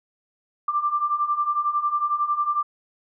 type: beating tone pair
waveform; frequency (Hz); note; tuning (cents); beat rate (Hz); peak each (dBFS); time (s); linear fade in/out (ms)
sine; 1174.7 / 1185.7; D6 / D6; 0 / +16; 11; -26 / -22; 0.68-2.63; 5
effects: none